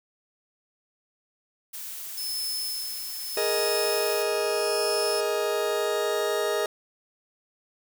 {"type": "noise", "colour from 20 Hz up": "blue", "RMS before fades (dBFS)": -37, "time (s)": [1.73, 4.23], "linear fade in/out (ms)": 10}
{"type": "tone with tremolo", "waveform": "sawtooth", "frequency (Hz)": 5250, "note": "E8", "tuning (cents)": -8, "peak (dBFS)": -26, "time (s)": [2.17, 5.21], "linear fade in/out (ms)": 10, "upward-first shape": "sine", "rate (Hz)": 0.8, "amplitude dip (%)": 60}
{"type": "chord", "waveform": "40% pulse", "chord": "Ab suspended second", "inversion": "none", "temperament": "just", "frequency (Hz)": [415.3, 467.2, 623], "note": ["Ab4", "Bb4", "Eb5"], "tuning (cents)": [0, 4, 2], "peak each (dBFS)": [-27, -29, -28], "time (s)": [3.37, 6.66], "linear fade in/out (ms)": 2}
{"effects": []}